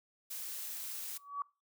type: noise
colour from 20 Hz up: blue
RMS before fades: -42 dBFS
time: 0.3-1.18 s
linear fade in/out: 10 ms
type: tone with exponential growth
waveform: sine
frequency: 1137 Hz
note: C#6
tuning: 44 cents sharp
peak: -31 dBFS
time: 1.11-1.42 s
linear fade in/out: 2 ms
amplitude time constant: 66 ms
effects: noise-tail reverb RT60 0.3 s tail -22 dB re dry